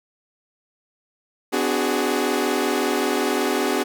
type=chord; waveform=sawtooth; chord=G# half-diminished seventh; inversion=first; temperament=equal with one note detuned; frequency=253.4 / 293.7 / 370 / 415.3 Hz; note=B3 / D4 / F#4 / G#4; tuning=+45 / 0 / 0 / 0 cents; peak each=-22 / -22 / -21 / -21 dBFS; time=1.52-3.84 s; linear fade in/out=20 ms; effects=none